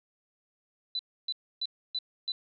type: tone bursts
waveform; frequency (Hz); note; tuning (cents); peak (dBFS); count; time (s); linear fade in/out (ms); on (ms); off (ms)
sine; 3991; B7; +17; -29; 5; 0.95-2.32; 2; 42; 290
effects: none